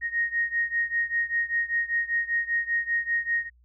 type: beating tone pair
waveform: sine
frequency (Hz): 1864.7 / 1869.8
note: A#6 / A#6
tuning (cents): 0 / +5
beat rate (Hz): 5.1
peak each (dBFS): -26 / -28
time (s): 0.01-3.5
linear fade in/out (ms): 50
effects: added 60 Hz sine -56 dBFS peak until 3.64 s